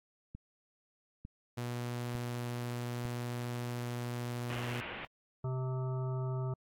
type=click train; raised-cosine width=5 ms; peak=-32 dBFS; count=4; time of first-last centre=0.35-3.053 s; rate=1.11 Hz
type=tone; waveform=sawtooth; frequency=120.9 Hz; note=B2; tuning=36 cents flat; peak=-32 dBFS; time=1.57-4.81 s; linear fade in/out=10 ms
type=low-pass noise; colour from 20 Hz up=white; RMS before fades=-43 dBFS; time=4.5-5.05 s; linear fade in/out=0 ms; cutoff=3000 Hz; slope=48 dB/octave
type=harmonic tone; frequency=129.5 Hz; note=C3; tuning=17 cents flat; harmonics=1 / 3 / 5 / 7 / 9 / 10; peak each=-33 / -43 / -47 / -50 / -52 / -53 dBFS; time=5.44-6.54 s; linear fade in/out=5 ms
effects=AAC 64 kbps

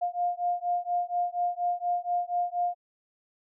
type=beating tone pair; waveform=sine; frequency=704 / 708.2 Hz; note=F5 / F5; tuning=+14 / +24 cents; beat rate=4.2 Hz; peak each=-29 dBFS; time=0.01-2.75 s; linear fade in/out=20 ms; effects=none

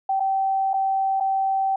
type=tone with dropouts; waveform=sine; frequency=774 Hz; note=G5; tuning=22 cents flat; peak=-19 dBFS; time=0.09-1.76 s; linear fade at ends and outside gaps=5 ms; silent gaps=0.198-0.203 / 0.734-0.739 / 1.201-1.206 s; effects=none

